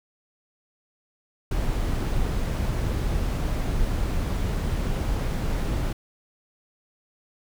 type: noise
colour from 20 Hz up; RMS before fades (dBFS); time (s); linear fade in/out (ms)
brown; -25; 1.51-5.93; 5
effects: none